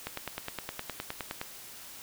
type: click train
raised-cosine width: 0.3 ms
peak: -18 dBFS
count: 14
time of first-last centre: 0.07-1.414 s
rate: 9.67 Hz
effects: white hiss -47 dBFS RMS until 2.02 s